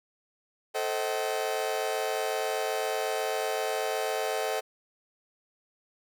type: chord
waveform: 40% pulse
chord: A diminished seventh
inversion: none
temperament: just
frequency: 440 / 528 / 633.6 / 760.3 Hz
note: A4 / C5 / Eb5 / Gb5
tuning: 0 / +16 / +31 / +47 cents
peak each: -32 / -34 / -33 / -33 dBFS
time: 0.74-4.61 s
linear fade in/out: 20 ms
effects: none